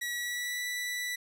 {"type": "tone with pitch glide", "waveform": "sawtooth", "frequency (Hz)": [1931, 1968.2], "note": ["B6", "B6"], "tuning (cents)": [-39, -6], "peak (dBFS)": -29, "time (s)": [0.01, 1.16], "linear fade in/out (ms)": 10, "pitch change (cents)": 33, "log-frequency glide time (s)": [0.15, 0.63], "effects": []}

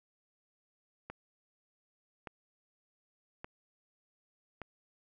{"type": "click train", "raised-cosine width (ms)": 0.5, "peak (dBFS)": -27, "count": 4, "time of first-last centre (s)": [1.1, 4.617], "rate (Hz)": 0.853, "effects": []}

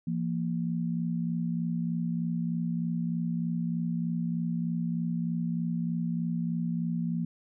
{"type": "tone pair together", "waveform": "sine", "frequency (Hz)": [169.34, 232.6], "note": ["E3", "A#3"], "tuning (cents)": [47, -4], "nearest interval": "perfect fourth", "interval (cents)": 549, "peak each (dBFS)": [-29, -32], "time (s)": [0.07, 7.25], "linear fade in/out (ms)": 5, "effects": []}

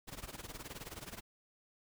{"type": "noise with tremolo", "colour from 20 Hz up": "pink", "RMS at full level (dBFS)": -44, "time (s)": [0.07, 1.21], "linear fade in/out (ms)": 20, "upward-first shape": "sine", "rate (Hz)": 19, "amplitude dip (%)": 85, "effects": []}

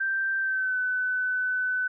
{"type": "tone with pitch glide", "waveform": "sine", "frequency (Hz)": [1568, 1505.9], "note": ["G6", "F#6"], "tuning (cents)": [0, 30], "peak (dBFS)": -24, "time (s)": [0, 1.88], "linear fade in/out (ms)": 10, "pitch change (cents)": -70, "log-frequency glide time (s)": [0.39, 0.78], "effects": []}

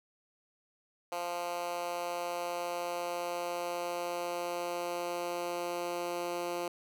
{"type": "tone with high-pass filter sweep", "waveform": "10% pulse", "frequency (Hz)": 174.4, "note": "F3", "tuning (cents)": -2, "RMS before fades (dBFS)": -36, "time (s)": [1.12, 6.68], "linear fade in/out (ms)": 2, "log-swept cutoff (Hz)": [600, 380], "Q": 1.7, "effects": []}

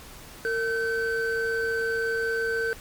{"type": "tone pair together", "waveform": "triangle", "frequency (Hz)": [456.5, 1535.5], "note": ["A#4", "G6"], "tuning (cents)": [-36, -36], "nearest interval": "octave + major sixth", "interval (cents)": 2100, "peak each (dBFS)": -25, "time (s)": [0.45, 2.73], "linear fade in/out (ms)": 0, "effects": ["pink hiss -45 dBFS RMS until 2.8 s", "MP3 96 kbps"]}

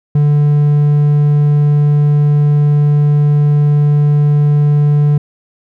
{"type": "tone", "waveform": "triangle", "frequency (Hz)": 146.83, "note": "D3", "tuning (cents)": 0, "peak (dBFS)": -5, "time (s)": [0.15, 5.18], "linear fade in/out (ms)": 5, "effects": []}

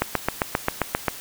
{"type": "click train", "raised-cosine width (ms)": 0.5, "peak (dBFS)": -4, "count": 9, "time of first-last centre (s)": [0.02, 1.082], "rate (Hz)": 7.53, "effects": ["white hiss -38 dBFS RMS until 1.2 s"]}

